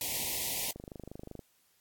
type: band-stop noise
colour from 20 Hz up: white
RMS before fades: -34 dBFS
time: 0.01-0.71 s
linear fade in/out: 2 ms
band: 1000 to 1900 Hz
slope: 96 dB/octave
type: click train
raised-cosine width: 2 ms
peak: -30 dBFS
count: 17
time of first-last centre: 0.76-1.392 s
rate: 25.3 Hz
effects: white hiss -70 dBFS RMS until 1.8 s + AAC 64 kbps